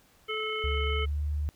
harmonic tone, 433.9 Hz, A4, 24 cents flat, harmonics 1 / 3 / 5 / 7, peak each -34 / -36 / -35 / -36 dBFS, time 0.28-1.06 s, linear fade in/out 20 ms
sine tone with pitch glide, 70.8 to 74.15 Hz, C#2 to D2, +37 to +17 cents, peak -27 dBFS, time 0.64-1.49 s, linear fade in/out 0 ms, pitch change +80 cents, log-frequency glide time 0.82-1.23 s
effects pink hiss -62 dBFS RMS until 1.55 s

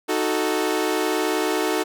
sawtooth chord, D# diminished, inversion none, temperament equal, 311.1 / 370 / 440 Hz, D#4 / F#4 / A4, 0 / 0 / 0 cents, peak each -21 dBFS, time 0.08-1.84 s, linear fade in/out 20 ms, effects none

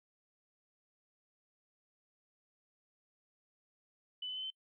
sine tone with pitch steps, 2995 / 3021 / 3047 / 3074 Hz, F#7 / F#7 / G7 / G7, +20 / +35 / -50 / -35 cents, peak -38 dBFS, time 4.22-4.504 s, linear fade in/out 5 ms, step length 71 ms, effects noise-tail reverb RT60 0.1 s tail -26 dB re dry

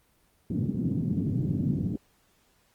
pink band-pass noise, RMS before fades -28 dBFS, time 0.5-1.96 s, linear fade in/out 5 ms, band 120 to 260 Hz, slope 24 dB/octave, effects pink hiss -66 dBFS RMS until 2.74 s + Opus 24 kbps

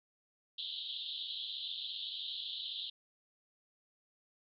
pink band-pass noise, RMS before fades -42 dBFS, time 0.58-2.9 s, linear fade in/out 5 ms, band 3100 to 4100 Hz, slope 96 dB/octave, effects none

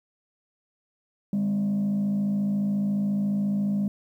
sine tone with frequency modulation, 201.4 Hz, G3, 47 cents sharp, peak -20 dBFS, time 1.33-3.88 s, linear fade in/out 2 ms, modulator 54.3 Hz, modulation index 0.38, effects tanh soft clip ceiling -21 dBFS + 10-bit

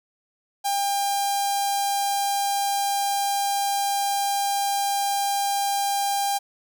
sawtooth tone with notch filter, 799 Hz, G5, 33 cents sharp, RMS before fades -24 dBFS, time 0.64-6.39 s, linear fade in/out 20 ms, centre 1900 Hz, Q 0.54, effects none

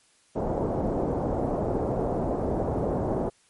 white low-pass noise, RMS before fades -27 dBFS, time 0.35-3.3 s, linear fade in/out 20 ms, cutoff 670 Hz, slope 24 dB/octave, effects white hiss -62 dBFS RMS until 3.49 s + MP3 48 kbps

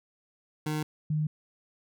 25% pulse / sine tone pair in turn, 153.1 / 153.1 Hz, D#3 / D#3, -28 / -28 cents, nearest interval unison, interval 0 cents, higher neither, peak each -25 dBFS, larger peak neither, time 0.66-0.83 / 1.1-1.27 s, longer neither, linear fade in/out 5 ms, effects none

